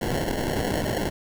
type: noise with sample-and-hold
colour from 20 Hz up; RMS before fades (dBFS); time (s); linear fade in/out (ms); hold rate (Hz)
violet; -26; 0.01-1.1; 10; 1225
effects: none